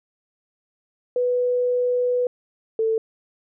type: tone pair in turn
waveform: sine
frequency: 493.9 / 445.3 Hz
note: B4 / A4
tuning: 0 / +21 cents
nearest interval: major second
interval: 179 cents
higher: first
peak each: -18 dBFS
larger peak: neither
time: 1.16-2.27 / 2.79-2.98 s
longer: first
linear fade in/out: 2 ms
effects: none